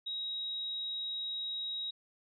sine tone, 3810 Hz, A#7, 37 cents sharp, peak -35 dBFS, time 0.06-1.91 s, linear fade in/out 10 ms, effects none

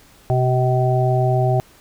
harmonic tone, 127.1 Hz, C3, 50 cents flat, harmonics 1 / 3 / 5 / 6, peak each -16 / -23 / -22 / -23 dBFS, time 0.3-1.6 s, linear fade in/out 0 ms, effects pink hiss -50 dBFS RMS until 1.8 s

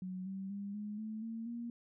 sine tone with pitch steps, 185 / 192.63 / 200.6 / 208.9 / 217.5 / 226.4 / 235.8 Hz, F#3 / G3 / G3 / G#3 / A3 / A3 / A#3, 0 / -30 / +40 / +10 / -20 / +50 / +20 cents, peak -39 dBFS, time 0.02-1.7 s, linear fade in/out 2 ms, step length 240 ms, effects none

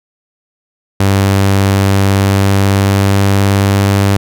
sawtooth tone with pitch glide, 98 to 99.25 Hz, G2 to G2, 0 to +22 cents, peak -4 dBFS, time 1-4.17 s, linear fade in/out 5 ms, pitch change +22 cents, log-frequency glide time 2-3.9 s, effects none

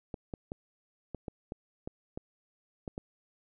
clicks, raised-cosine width 2 ms, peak -24 dBFS, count 10, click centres 0.142 / 0.338 / 0.519 / 1.147 / 1.282 / 1.521 / 1.875 / 2.175 / 2.878 / 2.979 s, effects none

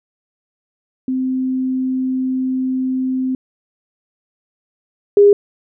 sine tone pair in turn, 259.1 / 406.8 Hz, C4 / G#4, -17 / -36 cents, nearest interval minor sixth, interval 781 cents, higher second, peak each -16 / -5 dBFS, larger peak second, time 1.08-3.35 / 5.17-5.33 s, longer first, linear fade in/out 2 ms, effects none

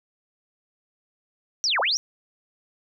sine linear two-way sweep, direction down then up, 5920 to 466.3 to 5920 Hz, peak -20 dBFS, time 1.64-1.97 s, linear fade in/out 0 ms, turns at 1.8 s, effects none

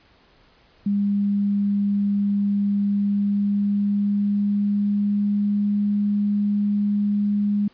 sine tone with pitch glide, 202 to 205.1 Hz, G#3 to G#3, -48 to -21 cents, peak -18 dBFS, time 0.86-7.68 s, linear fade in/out 5 ms, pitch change +27 cents, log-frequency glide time 2.85-5.84 s, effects pink hiss -56 dBFS RMS until 7.73 s + resampled to 11025 Hz

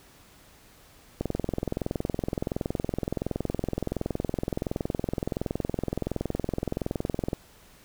click train, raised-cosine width 2 ms, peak -14 dBFS, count 132, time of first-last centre 1.21-7.331 s, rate 21.4 Hz, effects pink hiss -55 dBFS RMS until 7.84 s

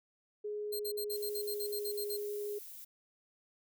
sine tone with pitch glide, 418.2 to 413.9 Hz, G#4 to G#4, +12 to -6 cents, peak -36 dBFS, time 0.44-2.59 s, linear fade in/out 10 ms, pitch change -18 cents, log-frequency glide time 0.66-2.17 s
5% pulse tone bursts, 4186 Hz, C8, in tune, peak -31 dBFS, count 12, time 0.72-2.17 s, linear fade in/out 10 ms, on 75 ms, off 50 ms
violet noise, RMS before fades -49 dBFS, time 1.11-2.85 s, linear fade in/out 10 ms
effects none

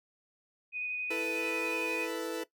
sine tone with vibrato, 2489 Hz, D#7, in tune, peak -33 dBFS, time 0.72-2.08 s, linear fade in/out 50 ms, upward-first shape square, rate 11 Hz, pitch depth 8 cents each way
40% pulse chord, E suspended fourth, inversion none, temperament equal, 329.6 / 440 / 493.9 Hz, E4 / A4 / B4, 0 / 0 / 0 cents, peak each -37 dBFS, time 1.1-2.44 s, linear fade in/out 10 ms
effects noise-tail reverb RT60 0.1 s tail -17 dB re dry

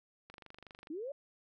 click train, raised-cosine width 0.3 ms, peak -35 dBFS, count 15, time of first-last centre 0.3-0.871 s, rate 24.5 Hz
sine linear sweep, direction up, 286.1 to 587.3 Hz, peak -38 dBFS, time 0.9-1.12 s, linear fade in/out 5 ms
effects none

